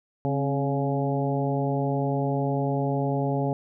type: harmonic tone with a mistuned harmonic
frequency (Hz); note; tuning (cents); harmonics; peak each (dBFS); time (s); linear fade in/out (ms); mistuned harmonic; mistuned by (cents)
140; C#3; +18; 1 / 2 / 3 / 4 / 5 / 6; -26 / -29 / -31 / -32 / -33 / -34; 0.25-3.53; 0; 2; -57
effects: none